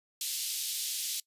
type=high-pass noise; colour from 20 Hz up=pink; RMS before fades=-34 dBFS; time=0.21-1.2 s; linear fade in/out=2 ms; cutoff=3400 Hz; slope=24 dB/octave; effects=noise-tail reverb RT60 0.1 s tail -22 dB re dry + resampled to 32000 Hz